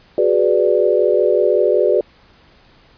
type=chord; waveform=sine; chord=G# half-diminished seventh; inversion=third; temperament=equal; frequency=370 / 415.3 / 493.9 / 587.3 Hz; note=F#4 / G#4 / B4 / D5; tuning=0 / 0 / 0 / 0 cents; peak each=-17 dBFS; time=0.18-2.01 s; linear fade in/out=2 ms; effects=pink hiss -50 dBFS RMS until 2.97 s + resampled to 11025 Hz